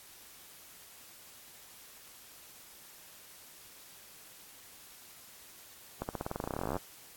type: accelerating click train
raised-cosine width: 1 ms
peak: -20 dBFS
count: 25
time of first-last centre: 6.02-6.766 s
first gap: 69 ms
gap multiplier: 0.92
effects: white hiss -54 dBFS RMS until 7.16 s + AAC 64 kbps